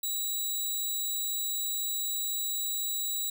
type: tone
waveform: 10% pulse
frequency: 3894 Hz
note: B7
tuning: 25 cents flat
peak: -22 dBFS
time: 0.03-3.3 s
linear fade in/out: 5 ms
effects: none